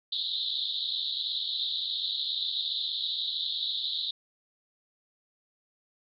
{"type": "band-pass noise", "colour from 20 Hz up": "pink", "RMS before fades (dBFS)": -32, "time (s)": [0.12, 4.11], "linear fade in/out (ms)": 5, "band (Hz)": [3500, 4100], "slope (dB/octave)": 96, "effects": []}